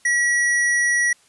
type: tone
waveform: square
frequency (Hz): 1927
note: B6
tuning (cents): -43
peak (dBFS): -17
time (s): 0.05-1.13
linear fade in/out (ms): 5
effects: white hiss -56 dBFS RMS until 1.28 s + resampled to 24000 Hz